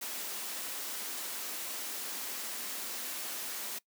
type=high-pass noise; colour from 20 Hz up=white; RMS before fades=-39 dBFS; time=0.01-3.79 s; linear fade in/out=10 ms; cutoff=200 Hz; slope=48 dB/octave; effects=noise-tail reverb RT60 0.1 s tail -21 dB re dry